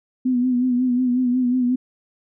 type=tone with vibrato; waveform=sine; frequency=250 Hz; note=B3; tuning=21 cents sharp; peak=-16 dBFS; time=0.25-1.76 s; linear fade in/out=10 ms; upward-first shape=sine; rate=5.5 Hz; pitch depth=49 cents each way; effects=none